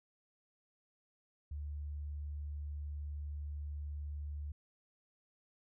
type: tone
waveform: sine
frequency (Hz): 73.42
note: D2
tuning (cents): 0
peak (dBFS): -39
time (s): 1.51-4.52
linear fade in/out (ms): 5
effects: none